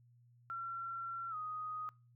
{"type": "tone with pitch glide", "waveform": "sine", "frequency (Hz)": [1361, 1248], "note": ["F6", "D#6"], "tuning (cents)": [-45, 5], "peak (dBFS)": -39, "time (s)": [0.5, 1.89], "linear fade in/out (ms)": 0, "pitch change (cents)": -150, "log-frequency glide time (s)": [1.3, 1.35], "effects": ["noise-tail reverb RT60 0.3 s tail -24 dB re dry", "added 120 Hz sine -63 dBFS peak until 2.15 s"]}